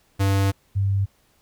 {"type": "tone pair in turn", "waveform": ["square", "sine"], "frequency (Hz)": [98, 98.41], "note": ["G2", "G2"], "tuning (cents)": [0, 7], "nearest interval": "unison", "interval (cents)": 7, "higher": "second", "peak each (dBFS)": -18, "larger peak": "neither", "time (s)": [[0.19, 0.52], [0.75, 1.06]], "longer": "first", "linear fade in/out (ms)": 20, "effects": ["pink hiss -62 dBFS RMS until 1.41 s"]}